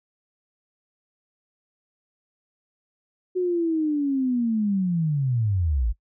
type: linear sweep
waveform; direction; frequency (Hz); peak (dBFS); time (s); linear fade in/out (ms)
sine; down; 370 to 49; -20; 3.35-5.93; 20
effects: noise-tail reverb RT60 0.1 s tail -21 dB re dry